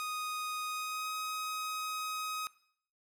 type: tone with pitch glide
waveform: sawtooth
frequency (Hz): 1244.5 to 1261.1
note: D#6 to D#6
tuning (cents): 0 to +23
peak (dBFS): -32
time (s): 0-2.47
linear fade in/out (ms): 0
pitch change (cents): +23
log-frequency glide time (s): 0.66-1.14
effects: noise-tail reverb RT60 0.6 s tail -19 dB re dry